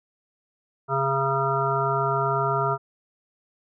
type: harmonic tone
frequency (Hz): 136.1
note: C#3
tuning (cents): -31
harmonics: 1 / 3 / 5 / 7 / 9 / 10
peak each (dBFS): -28 / -28 / -28 / -28 / -28 / -28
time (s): 0.88-2.78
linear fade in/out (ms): 50
effects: none